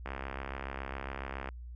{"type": "click train", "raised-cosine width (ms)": 0.5, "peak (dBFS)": -23, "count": 97, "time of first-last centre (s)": [0.06, 1.489], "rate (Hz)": 67.2, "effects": ["added 60 Hz sine -42 dBFS peak until 1.75 s"]}